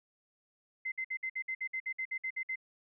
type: tone bursts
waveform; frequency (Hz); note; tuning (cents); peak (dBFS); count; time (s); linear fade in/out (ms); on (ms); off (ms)
sine; 2067; C7; -22; -33; 14; 0.85-2.558; 10; 70; 56
effects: none